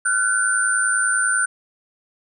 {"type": "tone cluster", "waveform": "sine", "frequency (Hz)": [1391, 1501, 9120], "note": ["F6", "F#6", "C#9"], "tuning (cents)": [-7, 24, 48], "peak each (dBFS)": [-25, -19, -21], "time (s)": [0.05, 1.46], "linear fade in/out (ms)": 10, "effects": []}